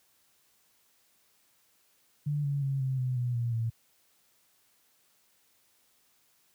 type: tone with pitch steps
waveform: sine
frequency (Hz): 146.83 / 141.66 / 136.68 / 131.87 / 127.23 / 122.76 / 118.44 / 114.27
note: D3 / C#3 / C#3 / C3 / C3 / B2 / A#2 / A#2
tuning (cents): 0 / +38 / -24 / +14 / -48 / -10 / +28 / -34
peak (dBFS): -27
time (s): 2.26-3.7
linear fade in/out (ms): 10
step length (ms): 180
effects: white hiss -68 dBFS RMS until 6.54 s + high-pass 60 Hz 12 dB/octave